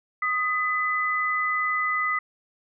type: tone pair together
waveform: sine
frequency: 1244.5 / 2002 Hz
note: D#6 / B6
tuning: 0 / +23 cents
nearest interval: minor sixth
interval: 823 cents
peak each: -25 dBFS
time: 0.22-2.19 s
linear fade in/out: 5 ms
effects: none